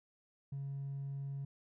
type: tone with hard clipping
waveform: sine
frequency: 138.59 Hz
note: C#3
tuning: in tune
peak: -39 dBFS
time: 0.52-1.45 s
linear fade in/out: 5 ms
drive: 1 dB
effects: none